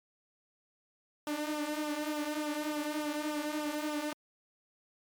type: tone with flanger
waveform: sawtooth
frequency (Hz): 300.2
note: D4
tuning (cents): +38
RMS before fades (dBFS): -35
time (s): 1.27-4.13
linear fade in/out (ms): 2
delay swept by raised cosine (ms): 0.45 to 4.25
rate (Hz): 3.4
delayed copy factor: -0.65
effects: MP3 96 kbps